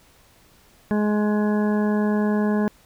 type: harmonic tone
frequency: 210 Hz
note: G#3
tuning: 19 cents sharp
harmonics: 1 / 2 / 3 / 4 / 5 / 7 / 8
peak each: -19 / -26 / -31 / -34 / -35 / -40 / -36 dBFS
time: 0.91-2.68 s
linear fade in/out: 0 ms
effects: pink hiss -55 dBFS RMS until 2.85 s